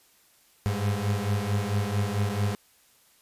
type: beating tone pair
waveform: 35% pulse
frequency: 99.8 / 104.3 Hz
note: G2 / G#2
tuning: +32 / +8 cents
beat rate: 4.5 Hz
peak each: -26 dBFS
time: 0.66-2.55 s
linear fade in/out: 0 ms
effects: white hiss -61 dBFS RMS until 3.21 s + resampled to 32000 Hz